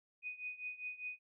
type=tone with tremolo; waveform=sine; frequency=2489 Hz; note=D#7; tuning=in tune; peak=-38 dBFS; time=0.22-1.19 s; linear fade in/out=50 ms; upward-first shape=triangle; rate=5 Hz; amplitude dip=90%; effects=none